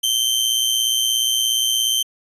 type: tone with amplitude modulation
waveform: sawtooth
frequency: 3114 Hz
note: G7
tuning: 12 cents flat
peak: -11 dBFS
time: 0.03-2.03 s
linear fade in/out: 10 ms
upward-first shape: sine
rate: 117 Hz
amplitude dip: 55%
effects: resampled to 32000 Hz